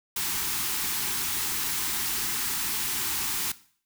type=band-stop noise; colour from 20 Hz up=white; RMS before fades=-29 dBFS; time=0.16-3.52 s; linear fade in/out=5 ms; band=420 to 770 Hz; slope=96 dB/octave; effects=noise-tail reverb RT60 0.5 s tail -17 dB re dry